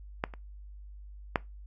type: clicks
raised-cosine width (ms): 0.5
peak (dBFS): -13 / -29 / -9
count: 3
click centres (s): 0.239 / 0.338 / 1.358
effects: noise-tail reverb RT60 0.2 s tail -21 dB re dry + added 50 Hz sine -44 dBFS peak until 1.66 s